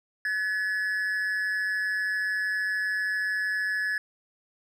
triangle tone with amplitude modulation, 1709 Hz, G#6, 49 cents sharp, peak -21 dBFS, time 0.25-3.98 s, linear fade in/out 2 ms, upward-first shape sine, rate 195 Hz, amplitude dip 60%, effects none

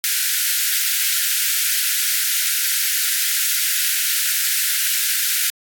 white high-pass noise, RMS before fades -19 dBFS, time 0.04-5.5 s, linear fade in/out 0 ms, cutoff 1400 Hz, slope 96 dB/octave, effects AAC 64 kbps

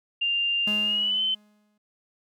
sine tone with pitch glide, 2794 to 3065 Hz, F7 to G7, 0 to -40 cents, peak -22 dBFS, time 0.21-1.35 s, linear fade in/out 10 ms, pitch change +160 cents, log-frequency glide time 0.82-1.22 s
45% pulse tone with exponential decay, 209.6 Hz, G#3, 16 cents sharp, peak -29 dBFS, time 0.67-1.78 s, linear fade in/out 5 ms, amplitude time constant 240 ms
effects none

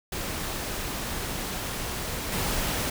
pink noise with level steps, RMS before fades -32 / -28 dBFS, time 0.12-2.9 s, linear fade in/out 5 ms, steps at 2.32 s, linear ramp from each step 2 ms, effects none

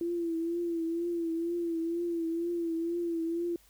sine tone with vibrato, 336.9 Hz, E4, 38 cents sharp, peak -29 dBFS, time 0.01-3.56 s, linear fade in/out 2 ms, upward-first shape triangle, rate 2.1 Hz, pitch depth 57 cents each way, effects added 49 Hz sine -64 dBFS peak until 3.69 s + white hiss -63 dBFS RMS until 3.69 s

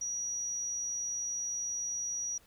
sine tone, 5790 Hz, F#8, 38 cents flat, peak -33 dBFS, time 0.01-2.38 s, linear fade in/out 5 ms, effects pink hiss -63 dBFS RMS until 2.46 s

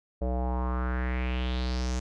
square tone with low-pass filter sweep, 62.6 Hz, B1, 24 cents sharp, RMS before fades -29 dBFS, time 0.21-2 s, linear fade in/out 10 ms, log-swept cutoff 570 to 6900 Hz, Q 3.8, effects none

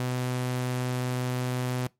sawtooth tone, 125.8 Hz, B2, 32 cents sharp, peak -23 dBFS, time 0-1.87 s, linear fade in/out 0 ms, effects noise-tail reverb RT60 0.2 s tail -22 dB re dry + MP3 64 kbps

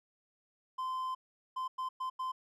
triangle tone bursts at uneven times, 1033 Hz, C6, 22 cents flat, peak -32 dBFS, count 5, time 0.78-1.15 / 1.56-1.68 / 1.78-1.89 / 2-2.1 / 2.19-2.32 s, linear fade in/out 10 ms, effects none

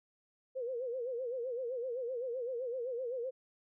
sine tone with vibrato, 494.8 Hz, B4, 3 cents sharp, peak -35 dBFS, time 0.55-3.31 s, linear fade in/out 20 ms, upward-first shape sine, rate 7.8 Hz, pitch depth 120 cents each way, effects none

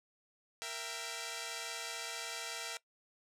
5% pulse chord, E diminished, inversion second, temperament equal with one note detuned, 466.2 / 666.9 / 784 Hz, Bb4 / E5 / G5, 0 / +20 / 0 cents, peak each -33 / -32 / -35 dBFS, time 0.62-2.77 s, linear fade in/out 0 ms, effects noise-tail reverb RT60 0.1 s tail -19 dB re dry + low-pass 12000 Hz 12 dB/octave

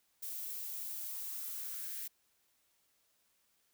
violet noise with high-pass filter sweep, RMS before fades -42 dBFS, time 0.22-2.08 s, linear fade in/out 10 ms, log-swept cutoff 430 to 1800 Hz, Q 3.1, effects white hiss -75 dBFS RMS until 3.73 s

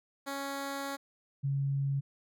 10% pulse / sine tone pair in turn, 277.2 / 138.6 Hz, C#4 / C#3, 0 / 0 cents, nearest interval octave, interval 1200 cents, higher first, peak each -27 / -28 dBFS, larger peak first, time 0.26-0.97 / 1.43-2.01 s, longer first, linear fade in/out 20 ms, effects none

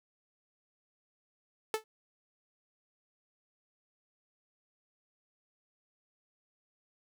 sawtooth tone with exponential decay, 437 Hz, A4, 12 cents flat, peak -22 dBFS, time 1.74-1.84 s, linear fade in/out 1 ms, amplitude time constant 20 ms, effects none

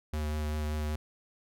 square tone with vibrato, 75.9 Hz, D#2, 42 cents flat, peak -31 dBFS, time 0.13-0.96 s, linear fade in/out 5 ms, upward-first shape sine, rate 5.2 Hz, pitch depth 15 cents each way, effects none

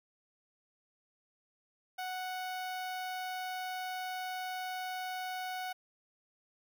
sawtooth tone with notch filter, 740 Hz, F#5, in tune, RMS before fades -39 dBFS, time 1.98-5.73 s, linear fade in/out 10 ms, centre 7600 Hz, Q 1.5, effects none

